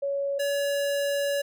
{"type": "tone pair in turn", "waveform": ["sine", "square"], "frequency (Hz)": [559, 566.5], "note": ["C#5", "C#5"], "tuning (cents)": [14, 37], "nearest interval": "unison", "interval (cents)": 23, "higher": "second", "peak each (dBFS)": -25, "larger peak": "neither", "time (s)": [[0.02, 0.39], [0.39, 1.42]], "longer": "second", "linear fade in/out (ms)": 10, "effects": []}